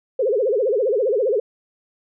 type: tone with vibrato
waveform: sine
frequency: 464.9 Hz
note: A#4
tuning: 5 cents flat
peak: -16 dBFS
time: 0.19-1.4 s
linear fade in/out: 5 ms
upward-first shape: sine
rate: 15 Hz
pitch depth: 260 cents each way
effects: none